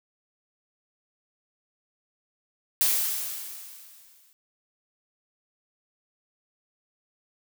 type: noise with exponential decay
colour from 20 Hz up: blue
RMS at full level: -21 dBFS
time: 2.81-4.33 s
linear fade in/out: 0 ms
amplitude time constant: 330 ms
effects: none